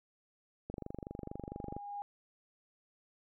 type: click train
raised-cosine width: 2 ms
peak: -27 dBFS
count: 27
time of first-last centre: 0.7-1.766 s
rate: 24.4 Hz
type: tone with exponential growth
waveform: sine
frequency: 814 Hz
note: G#5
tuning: 35 cents flat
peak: -37 dBFS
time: 0.77-2.02 s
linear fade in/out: 0 ms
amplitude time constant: 270 ms
effects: none